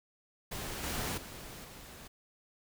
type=noise with level steps; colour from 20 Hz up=pink; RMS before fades=-40 / -36 / -47 / -50 dBFS; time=0.51-2.08 s; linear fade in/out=10 ms; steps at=0.83 / 1.17 / 1.64 s; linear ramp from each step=10 ms; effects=none